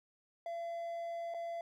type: tone with dropouts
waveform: triangle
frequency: 678 Hz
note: E5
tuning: 49 cents sharp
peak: -36 dBFS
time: 0.46-1.61 s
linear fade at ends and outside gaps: 2 ms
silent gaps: 1.34-1.345 s
effects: none